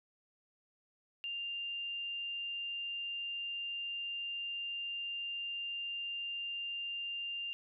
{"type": "tone", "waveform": "sine", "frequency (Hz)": 2794, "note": "F7", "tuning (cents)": 0, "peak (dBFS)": -37, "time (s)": [1.24, 7.53], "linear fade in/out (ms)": 0, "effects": []}